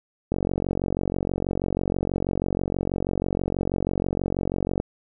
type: click train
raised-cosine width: 2 ms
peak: -11 dBFS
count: 208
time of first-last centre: 0.32-4.801 s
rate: 46.2 Hz
effects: none